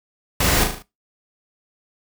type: noise with echo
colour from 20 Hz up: pink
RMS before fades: -19 dBFS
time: 0.4-0.64 s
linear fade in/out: 5 ms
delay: 37 ms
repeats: 5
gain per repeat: -5 dB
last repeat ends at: 0.825 s
effects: noise-tail reverb RT60 0.2 s tail -18 dB re dry